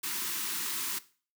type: band-stop noise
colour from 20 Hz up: white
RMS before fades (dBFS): -34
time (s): 0.03-0.99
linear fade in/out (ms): 10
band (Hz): 410 to 880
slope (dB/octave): 96
effects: noise-tail reverb RT60 0.4 s tail -17 dB re dry + high-pass 200 Hz 12 dB/octave